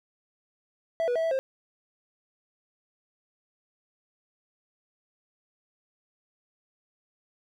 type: tone with pitch steps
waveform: triangle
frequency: 659 / 487.4 / 651 / 656 / 530 Hz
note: E5 / B4 / E5 / E5 / C5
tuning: -1 / -23 / -22 / -9 / +22 cents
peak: -22 dBFS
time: 1-1.39 s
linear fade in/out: 0 ms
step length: 78 ms
effects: none